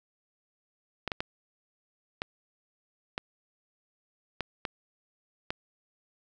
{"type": "clicks", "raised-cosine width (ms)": 0.3, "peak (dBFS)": -15, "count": 8, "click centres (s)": [1.077, 1.118, 1.205, 2.219, 3.179, 4.407, 4.652, 5.505], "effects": []}